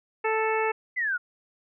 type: harmonic tone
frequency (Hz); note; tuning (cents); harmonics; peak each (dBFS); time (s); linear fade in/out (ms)
440; A4; 0; 1 / 2 / 3 / 4 / 5 / 6; -26 / -28 / -33 / -33 / -33 / -35; 0.24-0.72; 10
type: exponential sweep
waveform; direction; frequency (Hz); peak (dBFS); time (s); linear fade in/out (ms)
sine; down; 2072 to 1396.9; -24; 0.96-1.18; 20
effects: none